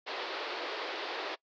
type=band-pass noise; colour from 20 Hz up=pink; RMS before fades=-38 dBFS; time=0.06-1.36 s; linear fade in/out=20 ms; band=340 to 4700 Hz; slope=48 dB/octave; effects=noise-tail reverb RT60 0.1 s tail -22 dB re dry